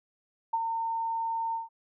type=tone with ADSR envelope; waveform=sine; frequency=910 Hz; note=A#5; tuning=42 cents flat; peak=-23 dBFS; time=0.53-1.69 s; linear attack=9 ms; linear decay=41 ms; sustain=-5 dB; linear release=150 ms; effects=none